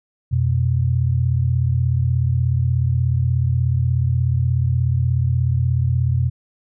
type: tone pair together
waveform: sine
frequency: 88.7 / 125.32 Hz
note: F2 / B2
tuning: +27 / +26 cents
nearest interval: tritone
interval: 599 cents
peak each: -19 / -17 dBFS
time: 0.31-6.3 s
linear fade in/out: 20 ms
effects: none